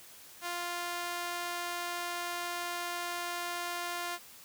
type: tone with high-pass filter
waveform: sawtooth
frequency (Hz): 349.2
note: F4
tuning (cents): 0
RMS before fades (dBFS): -37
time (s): 0.41-4.19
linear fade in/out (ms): 50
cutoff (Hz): 840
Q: 0.86
effects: white hiss -53 dBFS RMS until 4.44 s + high-pass 60 Hz 12 dB/octave